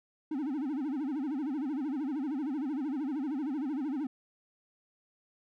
triangle tone with vibrato, 282.8 Hz, C#4, 35 cents sharp, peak -29 dBFS, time 0.31-4.07 s, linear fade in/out 5 ms, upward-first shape sine, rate 13 Hz, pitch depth 200 cents each way, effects none

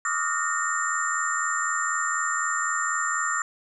sine tone cluster, 1171 / 1255 / 1414 / 1835 / 7260 Hz, D6 / D#6 / F6 / A#6 / A#8, -5 / +15 / +21 / -28 / -47 cents, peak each -30 dBFS, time 0.05-3.42 s, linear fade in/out 2 ms, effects none

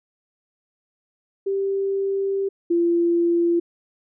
sine tone pair in turn, 392 / 341.9 Hz, G4 / F4, 0 / -37 cents, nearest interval major second, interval 237 cents, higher first, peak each -20 / -16 dBFS, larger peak second, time 1.46-2.49 / 2.7-3.6 s, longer first, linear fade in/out 10 ms, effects none

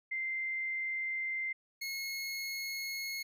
sine / 25% pulse tone pair in turn, 2086 / 2171 Hz, C7 / C#7, -6 / -37 cents, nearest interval minor second, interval 69 cents, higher second, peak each -33 / -33 dBFS, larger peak neither, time 0.11-1.53 / 1.81-3.23 s, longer neither, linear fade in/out 10 ms, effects none

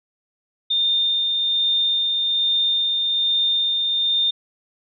sine tone with tremolo, 3624 Hz, A#7, 50 cents flat, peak -16 dBFS, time 0.7-4.31 s, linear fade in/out 10 ms, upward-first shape sine, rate 1.2 Hz, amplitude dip 25%, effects none

